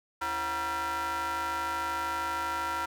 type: ring-modulated tone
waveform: 40% pulse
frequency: 206.1 Hz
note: G#3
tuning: 13 cents flat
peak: -26 dBFS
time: 0.21-2.86 s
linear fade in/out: 10 ms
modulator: 1160 Hz
effects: none